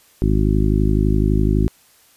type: harmonic tone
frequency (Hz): 51.91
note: G#1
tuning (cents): 0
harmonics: 1 / 2 / 3 / 4 / 5 / 6 / 7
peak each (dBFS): -17 / -20 / -22 / -23 / -24 / -25 / -25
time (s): 0.22-1.68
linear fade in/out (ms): 0
effects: white hiss -53 dBFS RMS until 2.16 s + resampled to 32000 Hz